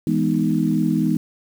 sine chord, E major seventh, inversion none, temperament equal, 164.81 / 207.7 / 246.9 / 311.1 Hz, E3 / G#3 / B3 / D#4, 0 / 0 / 0 / 0 cents, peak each -22 dBFS, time 0.07-1.17 s, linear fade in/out 2 ms, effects 7-bit

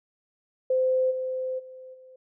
sine tone with level steps, 516 Hz, C5, 24 cents flat, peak -20 / -27 / -41 / -47 dBFS, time 0.7-2.16 s, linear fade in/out 5 ms, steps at 1.1 / 1.58 / 1.93 s, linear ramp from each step 20 ms, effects none

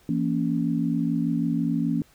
sine chord, A# diminished, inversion second, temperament just, 167.82 / 233.1 / 279.7 Hz, E3 / A#3 / C#4, +31 / 0 / +16 cents, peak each -26 dBFS, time 0.09-2.02 s, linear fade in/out 2 ms, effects pink hiss -58 dBFS RMS until 2.14 s

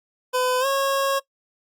25% pulse tone with pitch glide, 505 to 547.5 Hz, B4 to C#5, +39 to -22 cents, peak -16 dBFS, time 0.33-1.2 s, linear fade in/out 20 ms, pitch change +139 cents, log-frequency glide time 0.6-0.66 s, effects noise-tail reverb RT60 0.1 s tail -20 dB re dry + Opus 48 kbps

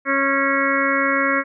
harmonic tone, 274.7 Hz, C#4, 16 cents flat, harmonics 1 / 2 / 4 / 5 / 6 / 7 / 8, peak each -24 / -24 / -24 / -24 / -24 / -24 / -24 dBFS, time 0.05-1.44 s, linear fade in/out 50 ms, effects none

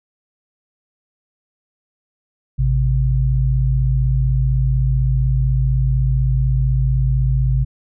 sine tone pair together, 54.95 / 130.81 Hz, A1 / C3, -2 / 0 cents, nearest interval octave + minor third, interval 1502 cents, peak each -16 dBFS, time 2.58-7.65 s, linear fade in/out 20 ms, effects none

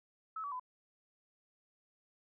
sine tone with pitch steps, 1298 / 1143.1 / 1006.7 Hz, E6 / D6 / B5, -27 / -47 / +33 cents, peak -38 dBFS, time 0.36-0.597 s, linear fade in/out 5 ms, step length 79 ms, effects none

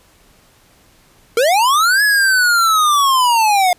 square linear two-way sweep, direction up then down, 438.7 to 1708 to 704 Hz, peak -11 dBFS, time 1.37-3.73 s, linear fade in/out 2 ms, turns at 2.03 s, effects pink hiss -51 dBFS RMS until 3.78 s + resampled to 32000 Hz

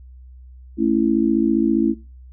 sine chord, A major, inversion none, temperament just, 220 / 275 / 330 Hz, A3 / C#4 / E4, 0 / -14 / +2 cents, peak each -20 / -20 / -18 dBFS, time 0.77-1.95 s, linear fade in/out 50 ms, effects noise-tail reverb RT60 0.3 s tail -20 dB re dry + added 63 Hz sine -39 dBFS peak until 2.32 s

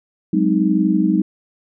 sine chord, Ab dominant seventh, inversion third, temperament just, 186.89 / 207.7 / 259.6 / 311.5 Hz, Gb3 / Ab3 / C4 / Eb4, +18 / 0 / -13 / +2 cents, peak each -18 / -19 / -23 / -17 dBFS, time 0.33-1.22 s, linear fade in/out 5 ms, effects none

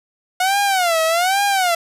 sawtooth tone with vibrato, 721 Hz, F#5, 45 cents flat, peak -11 dBFS, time 0.4-1.75 s, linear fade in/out 5 ms, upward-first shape sine, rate 1.2 Hz, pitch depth 200 cents each way, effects resampled to 32000 Hz + 8-bit

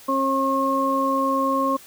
harmonic tone, 270.1 Hz, C#4, 45 cents flat, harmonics 1 / 2 / 4, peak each -24 / -25 / -21 dBFS, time 0.08-1.77 s, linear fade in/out 10 ms, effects white hiss -46 dBFS RMS until 1.86 s

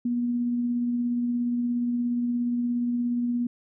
sine tone with tremolo, 241.1 Hz, B3, 41 cents flat, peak -22 dBFS, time 0.05-3.47 s, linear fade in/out 5 ms, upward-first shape triangle, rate 17 Hz, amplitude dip 25%, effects none

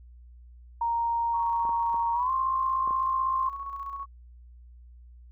sine tone with pitch glide, 932.3 to 1052.5 Hz, A#5 to C6, 0 to +10 cents, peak -24 dBFS, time 0.81-3.49 s, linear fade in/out 5 ms, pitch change +210 cents, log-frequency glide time 2.14-2.31 s
sine tone with tremolo, 1108.7 Hz, C#6, in tune, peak -32 dBFS, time 1.33-4.06 s, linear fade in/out 20 ms, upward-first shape square, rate 15 Hz, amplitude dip 40%
clicks, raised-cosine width 1 ms, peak -28 dBFS, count 5, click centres 1.652 / 1.693 / 1.944 / 2.876 / 2.908 s
effects added 60 Hz sine -47 dBFS peak until 5.31 s

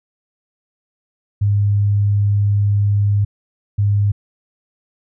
sine tone bursts at uneven times, 102 Hz, G#2, 31 cents flat, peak -12 dBFS, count 2, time 1.41-3.25 / 3.78-4.12 s, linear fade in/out 10 ms, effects none

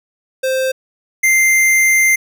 square tone pair in turn, 523.3 / 2090 Hz, C5 / C7, 0 / -2 cents, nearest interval 2 octaves, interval 2398 cents, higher second, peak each -15 / -10 dBFS, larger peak second, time 0.43-0.72 / 1.23-2.16 s, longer second, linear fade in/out 10 ms, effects none

